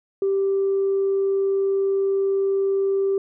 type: tone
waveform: sine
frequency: 391.2 Hz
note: G4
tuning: 4 cents flat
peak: -17 dBFS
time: 0.22-3.18 s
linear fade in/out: 2 ms
effects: tanh soft clip ceiling -14 dBFS